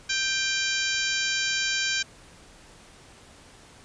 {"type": "harmonic tone with a mistuned harmonic", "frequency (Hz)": 784, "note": "G5", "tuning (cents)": 0, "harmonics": [2, 3, 4, 5, 6, 7, 8, 9], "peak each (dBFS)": [-29, -31, -32, -33, -34, -34, -35, -36], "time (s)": [0.09, 2.03], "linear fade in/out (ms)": 10, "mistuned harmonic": 3, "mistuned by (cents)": 28, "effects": ["pink hiss -51 dBFS RMS until 3.84 s", "resampled to 22050 Hz"]}